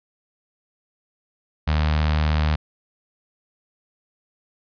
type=tone with notch filter; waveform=sawtooth; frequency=76.5 Hz; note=D#2; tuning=29 cents flat; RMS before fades=-20 dBFS; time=1.67-2.56 s; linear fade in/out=10 ms; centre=360 Hz; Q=0.75; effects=resampled to 11025 Hz